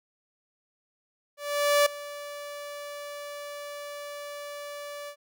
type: tone with ADSR envelope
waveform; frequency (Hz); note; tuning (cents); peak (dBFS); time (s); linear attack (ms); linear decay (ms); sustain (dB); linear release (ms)
sawtooth; 580; D5; -22; -14; 1.37-5.16; 490; 6; -19; 75
effects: none